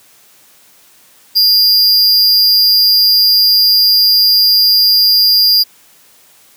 square tone with amplitude modulation, 4800 Hz, D8, 37 cents sharp, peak -4 dBFS, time 1.35-5.64 s, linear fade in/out 20 ms, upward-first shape sine, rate 206 Hz, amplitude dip 65%, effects white hiss -46 dBFS RMS until 6.56 s + high-pass 100 Hz 12 dB/octave

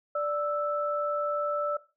sine tone pair together, 587.3 / 1318.5 Hz, D5 / E6, 0 / 0 cents, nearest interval octave + major second, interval 1400 cents, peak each -28 / -30 dBFS, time 0.15-1.77 s, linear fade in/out 5 ms, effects noise-tail reverb RT60 0.3 s tail -18 dB re dry

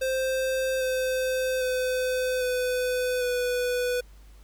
square tone with pitch steps, 523.3 / 515.8 / 508.4 / 501.1 / 493.9 Hz, C5 / C5 / C5 / B4 / B4, 0 / -25 / -50 / +25 / 0 cents, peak -25 dBFS, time 0.01-4.01 s, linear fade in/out 10 ms, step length 800 ms, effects added 50 Hz sine -47 dBFS peak until 4.43 s + pink hiss -60 dBFS RMS until 4.43 s

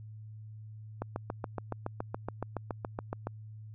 click train, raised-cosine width 1 ms, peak -20 dBFS, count 17, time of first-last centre 1.02-3.27 s, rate 7.11 Hz, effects added 108 Hz sine -44 dBFS peak until 3.74 s

